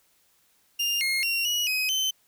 30% pulse tone with pitch steps, 2805 / 2145 / 2751 / 2912 / 2524 / 3073 Hz, F7 / C7 / F7 / F#7 / D#7 / G7, +7 / +42 / -27 / -28 / +24 / -35 cents, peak -21 dBFS, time 0.79-2.11 s, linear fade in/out 10 ms, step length 220 ms, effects white hiss -65 dBFS RMS until 2.27 s

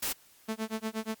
white noise, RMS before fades -32 dBFS, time 0.02-0.13 s, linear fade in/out 10 ms
sawtooth tone with tremolo, 220.3 Hz, A3, 2 cents sharp, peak -26 dBFS, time 0.48-1.15 s, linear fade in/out 10 ms, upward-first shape sine, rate 8.4 Hz, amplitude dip 100%
effects white hiss -60 dBFS RMS until 1.2 s + Opus 48 kbps

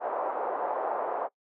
pink band-pass noise, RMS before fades -31 dBFS, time 0-1.29 s, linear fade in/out 50 ms, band 520 to 990 Hz, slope 24 dB/octave, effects noise-tail reverb RT60 0.1 s tail -23 dB re dry

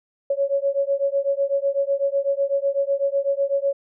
sine beating tone pair, 552 / 560 Hz, C#5 / C#5, -7 / +18 cents, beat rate 8 Hz, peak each -22 dBFS, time 0.3-3.73 s, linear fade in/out 5 ms, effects none

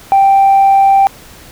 sine tone, 784 Hz, G5, in tune, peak -3 dBFS, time 0.12-1.07 s, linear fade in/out 0 ms, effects tanh soft clip ceiling -2 dBFS + pink hiss -37 dBFS RMS until 1.51 s

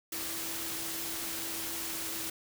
sine tone in noise, 329.6 Hz, E4, in tune, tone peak -46 dBFS, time 0.12-2.3 s, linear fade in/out 5 ms, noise white, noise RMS -37 dBFS, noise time 0.12-2.3 s, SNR -12 dB, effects none

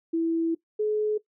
sine tone pair in turn, 329.6 / 425.6 Hz, E4 / G#4, 0 / +42 cents, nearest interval major third, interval 442 cents, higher second, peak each -22 dBFS, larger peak neither, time 0.13-0.55 / 0.79-1.18 s, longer first, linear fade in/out 10 ms, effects noise-tail reverb RT60 0.1 s tail -18 dB re dry

